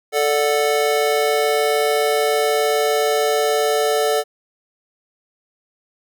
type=chord; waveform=square; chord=D major; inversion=second; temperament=just; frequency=440.5 / 587.3 / 734.2 Hz; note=A4 / D5 / F#5; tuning=+2 / 0 / -14 cents; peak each=-19 / -22 / -23 dBFS; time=0.12-4.24 s; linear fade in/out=50 ms; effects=none